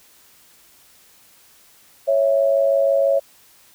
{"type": "tone pair together", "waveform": "sine", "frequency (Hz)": [553.3, 659.3], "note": ["C#5", "E5"], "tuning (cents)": [-3, 0], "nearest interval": "minor third", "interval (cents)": 303, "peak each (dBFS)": [-15, -20], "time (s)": [2.07, 3.2], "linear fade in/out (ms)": 20, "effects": ["white hiss -52 dBFS RMS until 3.74 s"]}